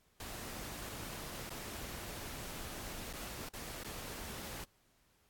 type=noise with dropouts; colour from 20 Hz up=pink; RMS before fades=-45 dBFS; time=0.2-4.64 s; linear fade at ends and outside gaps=2 ms; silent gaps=1.495-1.504 / 3.129-3.135 / 3.488-3.536 / 3.834-3.845 s; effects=pink hiss -72 dBFS RMS until 5.29 s + AAC 64 kbps